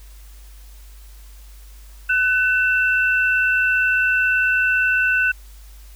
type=tone pair together; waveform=sine; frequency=1503 / 2675 Hz; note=F#6 / E7; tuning=+27 / +25 cents; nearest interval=minor seventh; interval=998 cents; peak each=-16 / -21 dBFS; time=2.09-5.32 s; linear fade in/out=10 ms; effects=added 50 Hz sine -39 dBFS peak until 5.95 s + white hiss -51 dBFS RMS until 5.95 s